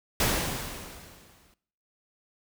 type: noise with exponential decay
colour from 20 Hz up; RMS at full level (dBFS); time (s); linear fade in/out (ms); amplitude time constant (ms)
pink; -23; 0.2-1.54; 2; 290
effects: noise-tail reverb RT60 0.6 s tail -20 dB re dry